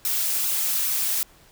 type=noise with flanger; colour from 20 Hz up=blue; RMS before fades=-24 dBFS; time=0.05-1.23 s; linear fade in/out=0 ms; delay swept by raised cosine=0.74 to 4.74 ms; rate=2.4 Hz; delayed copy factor=+0.55; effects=pink hiss -54 dBFS RMS until 1.51 s